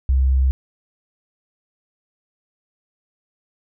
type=tone; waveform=sine; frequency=65.8 Hz; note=C2; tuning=10 cents sharp; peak=-13 dBFS; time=0.09-0.51 s; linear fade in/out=0 ms; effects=none